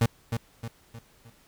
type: tone with echo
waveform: 35% pulse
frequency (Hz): 115.5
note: A#2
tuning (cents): -16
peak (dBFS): -17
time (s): 0.01-0.06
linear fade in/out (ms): 5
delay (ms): 310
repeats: 4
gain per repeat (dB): -7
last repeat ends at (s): 1.3
effects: pink hiss -60 dBFS RMS until 1.47 s